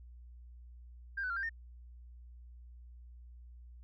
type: tone with pitch steps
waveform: sine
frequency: 1595 / 1501 / 1385 / 1585 / 1824 Hz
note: G6 / F#6 / F6 / G6 / A#6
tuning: +30 / +24 / -15 / +19 / -38 cents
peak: -33 dBFS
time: 1.17-1.495 s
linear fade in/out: 10 ms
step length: 65 ms
effects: tanh soft clip ceiling -29 dBFS + added 60 Hz sine -50 dBFS peak until 3.83 s